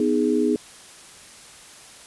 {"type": "chord", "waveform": "sine", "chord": "G# minor", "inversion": "first", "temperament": "just", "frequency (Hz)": [249.2, 311.5, 415.3], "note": ["B3", "D#4", "G#4"], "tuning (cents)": [16, 2, 0], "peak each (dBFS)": -22, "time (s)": [0, 0.56], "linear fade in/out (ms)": 2, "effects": ["white hiss -45 dBFS RMS until 2.06 s", "resampled to 24000 Hz"]}